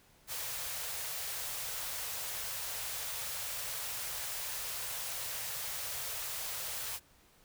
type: band-stop noise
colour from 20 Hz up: white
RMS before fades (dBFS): -39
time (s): 0.27-7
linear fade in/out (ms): 50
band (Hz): 150 to 450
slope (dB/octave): 48
effects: pink hiss -64 dBFS RMS until 7.44 s